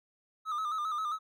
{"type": "tone with vibrato", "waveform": "triangle", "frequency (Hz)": 1244.5, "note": "D#6", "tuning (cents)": 0, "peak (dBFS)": -29, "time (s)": [0.45, 1.19], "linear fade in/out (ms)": 50, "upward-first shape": "square", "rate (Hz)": 7.5, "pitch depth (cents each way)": 58, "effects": []}